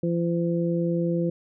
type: harmonic tone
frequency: 170.3 Hz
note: F3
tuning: 43 cents flat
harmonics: 1 / 2 / 3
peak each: -24 / -27 / -29 dBFS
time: 0.03-1.3 s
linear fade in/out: 5 ms
effects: none